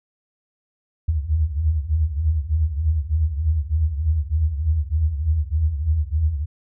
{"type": "tone cluster", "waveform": "sine", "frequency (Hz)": [69.6, 77.9, 81.2], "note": ["C#2", "D#2", "E2"], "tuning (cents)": [8, 3, -26], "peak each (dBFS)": [-26, -21, -22], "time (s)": [1.08, 6.46], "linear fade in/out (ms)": 10, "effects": []}